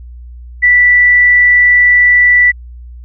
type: tone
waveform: sine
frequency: 1967 Hz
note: B6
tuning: 7 cents flat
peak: -4 dBFS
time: 0.62-2.52 s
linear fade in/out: 20 ms
effects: added 60 Hz sine -28 dBFS peak until 3.04 s